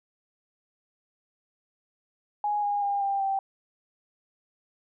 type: tone with pitch steps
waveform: sine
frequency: 830.6 / 817.7 / 805.1 / 792.6 / 780.4 Hz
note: G#5 / G#5 / G5 / G5 / G5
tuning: 0 / -27 / +46 / +19 / -8 cents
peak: -24 dBFS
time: 2.44-3.39 s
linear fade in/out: 2 ms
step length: 190 ms
effects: none